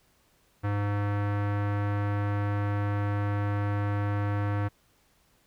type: tone with low-pass filter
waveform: square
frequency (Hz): 102.2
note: G#2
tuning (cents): -27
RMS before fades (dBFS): -28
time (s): 0.63-4.69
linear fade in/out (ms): 20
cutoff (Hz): 1600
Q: 1.6
effects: pink hiss -66 dBFS RMS until 5.46 s